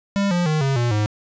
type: tone with pitch steps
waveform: square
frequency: 199.5 / 175.69 / 154.73 / 136.26 / 120 / 105.68 Hz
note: G3 / F3 / D#3 / C#3 / B2 / G#2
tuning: +31 / +11 / -9 / -29 / -49 / +31 cents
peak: -18 dBFS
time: 0.16-1.06 s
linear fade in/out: 0 ms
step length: 150 ms
effects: resampled to 16000 Hz + 9-bit